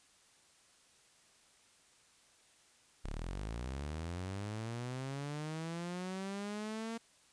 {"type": "linear sweep", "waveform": "sawtooth", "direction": "up", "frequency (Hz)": [32, 230.7], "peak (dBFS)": -35, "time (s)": [3.04, 6.98], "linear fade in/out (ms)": 10, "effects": ["white hiss -66 dBFS RMS until 7.32 s", "resampled to 22050 Hz"]}